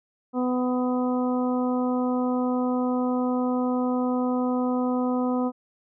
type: harmonic tone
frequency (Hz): 250.6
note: B3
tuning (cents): +25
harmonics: 1 / 2 / 3 / 4 / 5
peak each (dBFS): -23 / -29 / -33 / -35 / -37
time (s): 0.33-5.52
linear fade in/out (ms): 50
effects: none